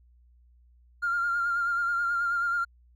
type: tone with vibrato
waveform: triangle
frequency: 1396.9 Hz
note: F6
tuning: in tune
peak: -21 dBFS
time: 1.02-2.65 s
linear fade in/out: 20 ms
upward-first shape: sine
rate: 9.3 Hz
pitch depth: 32 cents each way
effects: tanh soft clip ceiling -22 dBFS + added 60 Hz sine -56 dBFS peak until 2.95 s